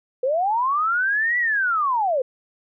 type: linear two-way sweep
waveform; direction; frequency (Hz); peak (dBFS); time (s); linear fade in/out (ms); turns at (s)
sine; up then down; 488.2 to 1975.5 to 488.2; -18; 0.23-2.22; 5; 1.38
effects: none